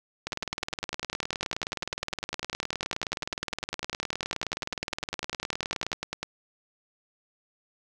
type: two click trains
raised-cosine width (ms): 0.2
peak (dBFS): -13 / -14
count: 110 / 60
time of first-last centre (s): 0.27-5.918 / 0.33-6.23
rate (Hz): 19.3 / 10
effects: none